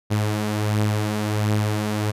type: beating tone pair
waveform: sawtooth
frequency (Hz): 105.5 / 106.9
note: G#2 / A2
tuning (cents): +28 / -49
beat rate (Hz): 1.4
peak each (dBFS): -17 / -23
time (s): 0.1-2.12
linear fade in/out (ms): 20
effects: resampled to 32000 Hz